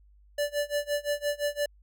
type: tone with tremolo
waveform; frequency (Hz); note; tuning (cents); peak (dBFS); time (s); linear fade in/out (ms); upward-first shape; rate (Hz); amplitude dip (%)
square; 583; D5; -13; -25; 0.38-1.66; 5; sine; 5.8; 95
effects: added 50 Hz sine -55 dBFS peak until 1.82 s